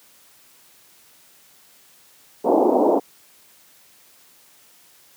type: band-pass noise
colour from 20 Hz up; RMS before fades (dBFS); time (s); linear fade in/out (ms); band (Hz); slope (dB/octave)
pink; -17; 2.44-3; 20; 250 to 870; 48
effects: white hiss -53 dBFS RMS until 5.16 s + high-pass 100 Hz 12 dB/octave